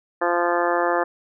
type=harmonic tone; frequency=173.6 Hz; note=F3; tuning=10 cents flat; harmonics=2 / 3 / 4 / 5 / 6 / 7 / 8 / 9 / 10; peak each=-25 / -24 / -25 / -27 / -28 / -28 / -33 / -33 / -29 dBFS; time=0.21-1.04 s; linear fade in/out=10 ms; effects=none